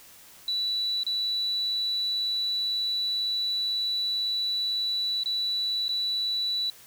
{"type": "tone with dropouts", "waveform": "sine", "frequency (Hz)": 3951, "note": "B7", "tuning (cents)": 0, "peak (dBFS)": -25, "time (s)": [0.48, 6.7], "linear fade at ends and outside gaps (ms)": 2, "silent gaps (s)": [[1.034, 1.065], [5.235, 5.258], [5.882, 5.891]], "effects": ["white hiss -51 dBFS RMS until 6.86 s"]}